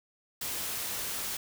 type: noise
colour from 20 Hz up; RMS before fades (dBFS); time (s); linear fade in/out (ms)
white; -35; 0.41-1.37; 5
effects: none

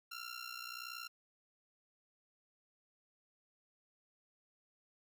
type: ring-modulated tone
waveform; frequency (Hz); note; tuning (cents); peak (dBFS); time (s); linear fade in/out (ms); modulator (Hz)
15% pulse; 1374; F6; -29; -35; 0.11-1.08; 10; 30.6
effects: none

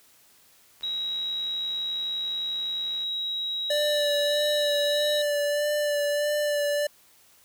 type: click train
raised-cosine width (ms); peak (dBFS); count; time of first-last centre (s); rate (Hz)
0.2; -31; 160; 0.81-3.034; 71.5
type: tone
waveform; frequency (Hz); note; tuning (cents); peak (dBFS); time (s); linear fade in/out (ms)
sine; 3842; B7; -48; -27; 0.83-5.22; 5
type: tone with vibrato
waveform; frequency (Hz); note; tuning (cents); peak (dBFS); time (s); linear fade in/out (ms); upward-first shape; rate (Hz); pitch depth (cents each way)
square; 587.3; D5; 0; -24; 3.7-6.87; 5; sine; 1.6; 19
effects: white hiss -58 dBFS RMS until 7.44 s

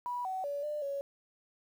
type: tone with pitch steps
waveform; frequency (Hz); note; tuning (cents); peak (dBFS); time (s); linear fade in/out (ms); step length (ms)
sine; 977 / 754 / 571 / 597 / 559; B5 / F#5 / D5 / D5 / C#5; -19 / +32 / -49 / +28 / +14; -33; 0.06-1.01; 0; 190
effects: 10-bit

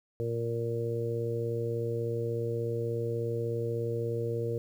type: harmonic tone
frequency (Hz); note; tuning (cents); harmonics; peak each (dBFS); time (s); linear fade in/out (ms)
116.54; A#2; 0; 1 / 2 / 3 / 4 / 5; -33 / -44 / -38 / -32 / -44; 0.2-4.58; 0
effects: 10-bit

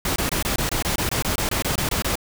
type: noise bursts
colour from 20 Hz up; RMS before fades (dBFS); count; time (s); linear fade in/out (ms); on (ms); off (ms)
pink; -23; 16; 0.05-2.155; 2; 110; 23
effects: none

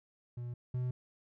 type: tone pair in turn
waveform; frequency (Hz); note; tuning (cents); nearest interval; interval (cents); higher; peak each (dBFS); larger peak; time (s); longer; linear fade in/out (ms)
triangle; 121.1 / 125.37; B2 / B2; -34 / +26; minor second; 60; second; -36 / -30; second; 0.37-0.54 / 0.74-0.91; neither; 5
effects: none

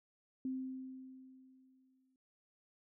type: tone with exponential decay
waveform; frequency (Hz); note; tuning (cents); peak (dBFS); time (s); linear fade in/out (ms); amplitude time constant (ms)
sine; 260.7; C4; -6; -35; 0.45-2.16; 2; 370
effects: none

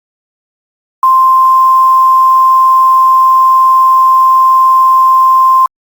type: tone with quantisation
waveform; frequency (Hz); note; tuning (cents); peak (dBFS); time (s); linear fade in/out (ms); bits
sine; 1046.5; C6; 0; -3; 1.03-5.66; 2; 5
effects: Opus 48 kbps

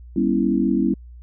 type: chord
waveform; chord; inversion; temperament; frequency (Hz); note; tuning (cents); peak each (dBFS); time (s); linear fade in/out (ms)
sine; C# half-diminished seventh; second; equal with one note detuned; 196 / 241.3 / 277.2 / 329.6; G3 / B3 / C#4 / E4; 0 / -40 / 0 / 0; -22; 0.16-0.94; 5
effects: added 60 Hz sine -38 dBFS peak until 1.22 s

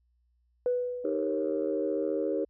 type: tone with exponential decay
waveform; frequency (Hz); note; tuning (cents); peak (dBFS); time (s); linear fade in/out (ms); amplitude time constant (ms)
sine; 493.9; B4; 0; -22; 0.66-1.77; 1; 240
type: chord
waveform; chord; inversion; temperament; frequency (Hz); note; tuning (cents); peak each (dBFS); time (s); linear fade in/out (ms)
sine; Eb dominant seventh; none; equal with one note detuned; 311.1 / 392 / 466.2 / 545.2; Eb4 / G4 / Bb4 / Db5; 0 / 0 / 0 / -29; -32; 1.04-2.45; 10
effects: tanh soft clip ceiling -18 dBFS + added 60 Hz sine -67 dBFS peak until 2.49 s

